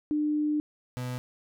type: tone pair in turn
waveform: sine / 35% pulse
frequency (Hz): 300 / 125.19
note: D4 / B2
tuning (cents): +37 / +24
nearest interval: octave + minor third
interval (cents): 1513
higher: first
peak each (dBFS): -24 / -30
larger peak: first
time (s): 0.11-0.6 / 0.97-1.18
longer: first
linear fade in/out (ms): 0
effects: none